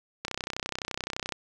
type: click train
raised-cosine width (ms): 0.2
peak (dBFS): -14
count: 35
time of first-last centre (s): 0.25-1.323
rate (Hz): 31.7
effects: none